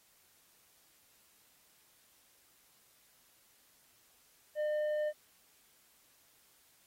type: tone with tanh clipping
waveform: triangle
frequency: 604 Hz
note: D5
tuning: 48 cents sharp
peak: -32 dBFS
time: 4.55-5.13 s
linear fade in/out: 50 ms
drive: 10 dB
effects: white hiss -67 dBFS RMS until 6.86 s + AAC 48 kbps